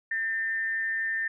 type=tone with amplitude modulation; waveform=sine; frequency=1806 Hz; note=A6; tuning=45 cents sharp; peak=-24 dBFS; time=0.11-1.28 s; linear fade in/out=5 ms; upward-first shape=sine; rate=208 Hz; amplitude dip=50%; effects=none